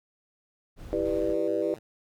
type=noise; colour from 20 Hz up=brown; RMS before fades=-41 dBFS; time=0.76-1.36 s; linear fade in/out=50 ms
type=chord; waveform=sine; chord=E minor seventh; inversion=none; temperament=just; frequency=329.6 / 395.6 / 494.4 / 593.3 Hz; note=E4 / G4 / B4 / D5; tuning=0 / +16 / +2 / +18 cents; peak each=-30 dBFS; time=0.93-1.74 s; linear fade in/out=0 ms
type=tone with vibrato; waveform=10% pulse; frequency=130.81 Hz; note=C3; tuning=in tune; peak=-38 dBFS; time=1.05-1.79 s; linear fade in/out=2 ms; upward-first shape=square; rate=3.5 Hz; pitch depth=290 cents each way
effects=none